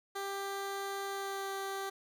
15% pulse tone with pitch glide, 394.7 to 390.6 Hz, G4 to G4, +12 to -6 cents, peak -30 dBFS, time 0.15-1.9 s, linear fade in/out 10 ms, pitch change -18 cents, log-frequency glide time 1.07-1.52 s, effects none

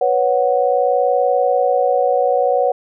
sine chord, B suspended second, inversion none, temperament equal, 493.9 / 554.4 / 740 Hz, B4 / C#5 / F#5, 0 / 0 / 0 cents, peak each -17 dBFS, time 0.01-2.72 s, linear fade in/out 5 ms, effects none

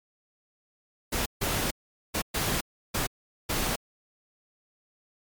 pink noise bursts at uneven times, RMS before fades -28 dBFS, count 6, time 1.12-1.26 / 1.41-1.71 / 2.14-2.22 / 2.34-2.61 / 2.94-3.07 / 3.49-3.76 s, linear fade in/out 10 ms, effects MP3 96 kbps

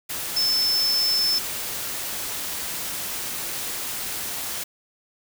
sine tone in noise, 5274 Hz, E8, in tune, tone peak -19 dBFS, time 0.36-1.39 s, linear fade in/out 10 ms, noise white, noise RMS -30 dBFS, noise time 0.09-4.64 s, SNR +8 dB, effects none

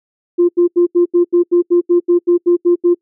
sine tone bursts, 349.2 Hz, F4, in tune, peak -6 dBFS, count 14, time 0.38-2.947 s, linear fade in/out 20 ms, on 110 ms, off 79 ms, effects noise-tail reverb RT60 0.1 s tail -26 dB re dry + tanh soft clip ceiling -3 dBFS

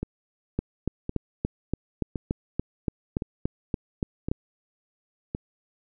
two click trains, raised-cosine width 3 ms, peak -16 / -12 dBFS, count 6 / 14, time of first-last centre 0.03-5.349 / 0.59-4.315 s, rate 0.94 / 3.49 Hz, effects none

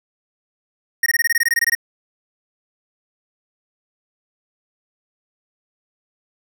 square tone bursts, 1864.7 Hz, A#6, in tune, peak -14 dBFS, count 14, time 1.03-1.751 s, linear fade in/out 5 ms, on 32 ms, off 21 ms, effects none

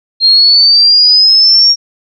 sine exponential sweep, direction up, 4186 to 5600 Hz, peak -3 dBFS, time 0.2-1.76 s, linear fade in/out 50 ms, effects none

